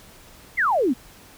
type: exponential sweep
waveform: sine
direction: down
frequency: 2217 to 223.7 Hz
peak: -17 dBFS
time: 0.57-0.94 s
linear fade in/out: 20 ms
effects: pink hiss -48 dBFS RMS until 1.37 s